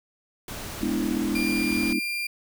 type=noise; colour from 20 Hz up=pink; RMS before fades=-36 dBFS; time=0.48-1.93 s; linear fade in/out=2 ms
type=chord; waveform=sine; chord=E dominant seventh; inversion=first; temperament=equal; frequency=207.7 / 246.9 / 293.7 / 329.6 Hz; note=G#3 / B3 / D4 / E4; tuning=0 / 0 / 0 / 0 cents; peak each=-29 dBFS; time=0.81-2 s; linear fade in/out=20 ms
type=tone; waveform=35% pulse; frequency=2390 Hz; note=D7; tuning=30 cents sharp; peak=-25 dBFS; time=1.35-2.27 s; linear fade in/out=5 ms
effects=none